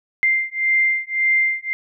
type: beating tone pair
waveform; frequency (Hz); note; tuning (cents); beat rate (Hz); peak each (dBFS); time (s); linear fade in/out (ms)
sine; 2093 / 2094.8; C7 / C7; 0 / +1; 1.8; -19 / -19; 0.23-1.73; 0
effects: none